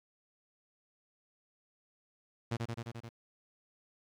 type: tone with echo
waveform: sawtooth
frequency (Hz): 116.54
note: A#2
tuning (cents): 0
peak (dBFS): -28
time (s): 2.51-2.57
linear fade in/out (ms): 10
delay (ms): 87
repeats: 6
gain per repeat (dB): -2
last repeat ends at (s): 3.092
effects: low-pass 7000 Hz 12 dB/octave + 11-bit